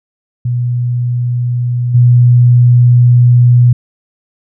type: tone with level steps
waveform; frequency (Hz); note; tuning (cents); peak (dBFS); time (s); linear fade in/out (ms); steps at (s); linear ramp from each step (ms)
sine; 122.1; B2; -19; -11 / -3; 0.45-3.73; 5; 1.94; 10
effects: none